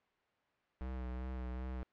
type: tone with vibrato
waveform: square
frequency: 63.2 Hz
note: B1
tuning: 41 cents sharp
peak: -40 dBFS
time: 0.81-1.83 s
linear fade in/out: 0 ms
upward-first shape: sine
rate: 2.6 Hz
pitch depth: 28 cents each way
effects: white hiss -75 dBFS RMS until 1.92 s + low-pass 2000 Hz 12 dB/octave

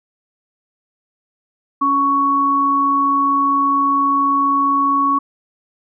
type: tone pair together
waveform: sine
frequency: 278.9 / 1113.9 Hz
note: C#4 / C#6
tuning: +11 / +8 cents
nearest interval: 2 octaves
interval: 2397 cents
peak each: -21 / -13 dBFS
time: 1.81-5.19 s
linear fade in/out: 10 ms
effects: none

